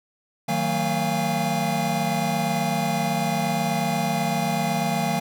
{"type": "tone cluster", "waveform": "square", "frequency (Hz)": [156.7, 184.8, 225.6, 695, 818], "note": ["D#3", "F#3", "A3", "F5", "G#5"], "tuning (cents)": [13, -2, 44, -9, -26], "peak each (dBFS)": -29, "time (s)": [0.48, 5.2], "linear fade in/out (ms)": 10, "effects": []}